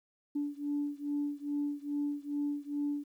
sine beating tone pair, 288.7 / 291.1 Hz, D4 / D4, -30 / -15 cents, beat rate 2.4 Hz, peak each -34 / -35 dBFS, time 0.35-3.04 s, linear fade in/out 10 ms, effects tanh soft clip ceiling -25 dBFS + 11-bit

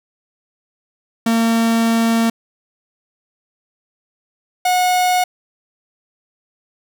45% pulse tone pair in turn, 228.3 / 728.2 Hz, A#3 / F#5, -36 / -28 cents, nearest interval octave + minor sixth, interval 2008 cents, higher second, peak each -13 dBFS, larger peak neither, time 1.26-2.3 / 4.65-5.24 s, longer first, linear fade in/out 5 ms, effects none

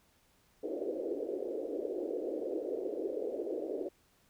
pink band-pass noise, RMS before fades -37 dBFS, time 0.63-3.89 s, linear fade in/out 10 ms, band 320 to 550 Hz, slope 48 dB/octave, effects pink hiss -69 dBFS RMS until 4.29 s

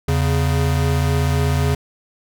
square tone pair together, 82.41 / 138.59 Hz, E2 / C#3, 0 / 0 cents, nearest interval major sixth, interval 900 cents, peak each -19 dBFS, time 0.08-1.75 s, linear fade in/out 5 ms, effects none

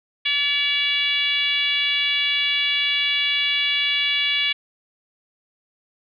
sine tone with frequency modulation, 2841 Hz, F7, 29 cents sharp, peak -18 dBFS, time 0.25-4.53 s, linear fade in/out 10 ms, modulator 560 Hz, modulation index 1.5, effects none

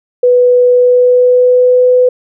sine tone with pitch glide, 493.9 to 500.8 Hz, B4 to B4, 0 to +24 cents, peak -4 dBFS, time 0.23-2.09 s, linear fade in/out 5 ms, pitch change +24 cents, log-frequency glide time 0.71-1.86 s, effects none

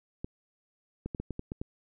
clicks, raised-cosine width 3 ms, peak -22 dBFS, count 8, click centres 0.245 / 1.06 / 1.148 / 1.2 / 1.307 / 1.394 / 1.519 / 1.615 s, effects none

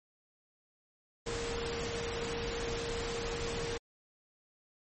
sine tone in noise, 466.2 Hz, A#4, in tune, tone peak -37 dBFS, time 1.26-3.78 s, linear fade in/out 10 ms, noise pink, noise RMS -38 dBFS, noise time 1.26-3.78 s, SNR -2 dB, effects MP3 32 kbps

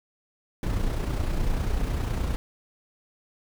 brown noise with amplitude modulation, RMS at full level -24 dBFS, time 0.63-2.36 s, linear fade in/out 0 ms, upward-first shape sine, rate 29.9 Hz, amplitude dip 45%, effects none

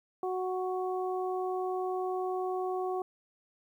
harmonic tone, 370 Hz, F#4, in tune, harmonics 1 / 2 / 3, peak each -32 / -35 / -41 dBFS, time 0.23-3.02 s, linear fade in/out 2 ms, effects 11-bit

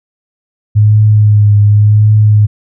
sine tone with vibrato, 105.1 Hz, G#2, 21 cents sharp, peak -3 dBFS, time 0.75-2.47 s, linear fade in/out 20 ms, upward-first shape triangle, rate 0.9 Hz, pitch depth 34 cents each way, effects none

